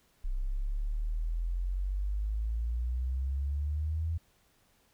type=exponential sweep; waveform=sine; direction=up; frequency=31.57 to 83.4 Hz; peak=-29 dBFS; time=0.24-4.18 s; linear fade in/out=10 ms; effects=pink hiss -68 dBFS RMS until 4.93 s